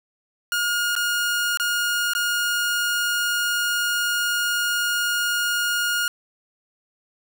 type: tone with dropouts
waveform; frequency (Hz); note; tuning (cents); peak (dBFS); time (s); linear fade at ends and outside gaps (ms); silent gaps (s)
sawtooth; 1428; F6; +38; -17; 0.52-6.08; 1; 0.953-0.963 / 1.573-1.598 / 2.135-2.15
effects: none